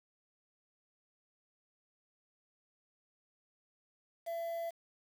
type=tone with quantisation; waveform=triangle; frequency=672 Hz; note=E5; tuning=33 cents sharp; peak=-34 dBFS; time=4.26-4.71 s; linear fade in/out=20 ms; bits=9; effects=none